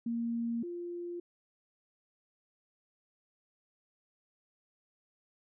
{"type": "tone pair in turn", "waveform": "sine", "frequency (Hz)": [233.1, 348.1], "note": ["A#3", "F4"], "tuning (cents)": [0, -6], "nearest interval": "perfect fifth", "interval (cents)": 694, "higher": "second", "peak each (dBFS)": [-31, -37], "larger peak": "first", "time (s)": [[0.06, 0.63], [0.63, 1.2]], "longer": "neither", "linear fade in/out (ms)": 5, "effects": []}